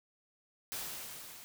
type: noise with level ramp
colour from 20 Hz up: white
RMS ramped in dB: -39 to -52 dBFS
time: 0.72-1.44 s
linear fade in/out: 0 ms
effects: none